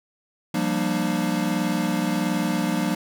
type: chord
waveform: square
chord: G minor seventh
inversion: third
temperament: equal with one note detuned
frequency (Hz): 174.61 / 196 / 233.1 / 300.7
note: F3 / G3 / Bb3 / D4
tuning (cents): 0 / 0 / 0 / +41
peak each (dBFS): -28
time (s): 0.54-2.95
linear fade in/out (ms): 5
effects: none